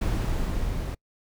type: noise with level ramp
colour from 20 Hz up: brown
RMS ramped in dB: -24 to -30 dBFS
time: 0.01-0.95 s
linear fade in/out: 10 ms
effects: noise-tail reverb RT60 0.1 s tail -26 dB re dry